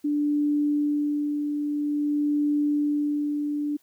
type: tone with tremolo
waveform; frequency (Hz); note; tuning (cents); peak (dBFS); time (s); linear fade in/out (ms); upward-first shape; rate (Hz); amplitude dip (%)
sine; 293.7; D4; 0; -20; 0.04-3.77; 10; sine; 0.5; 40
effects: white hiss -64 dBFS RMS until 3.82 s